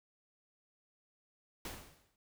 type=noise with exponential decay; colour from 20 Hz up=pink; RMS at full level=-41 dBFS; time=1.65-2.16 s; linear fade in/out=2 ms; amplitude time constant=110 ms; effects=noise-tail reverb RT60 0.1 s tail -25 dB re dry